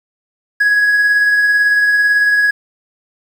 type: tone with tremolo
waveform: triangle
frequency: 1668 Hz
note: G#6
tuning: 7 cents sharp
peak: -5 dBFS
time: 0.6-2.51 s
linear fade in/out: 10 ms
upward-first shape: triangle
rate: 18 Hz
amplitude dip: 40%
effects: tanh soft clip ceiling -3 dBFS + 7-bit